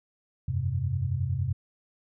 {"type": "chord", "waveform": "sine", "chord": "F suspended second", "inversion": "none", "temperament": "equal", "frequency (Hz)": [87.31, 98, 130.81], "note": ["F2", "G2", "C3"], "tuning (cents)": [0, 0, 0], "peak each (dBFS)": [-31, -30, -29], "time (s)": [0.48, 1.53], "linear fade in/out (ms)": 5, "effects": []}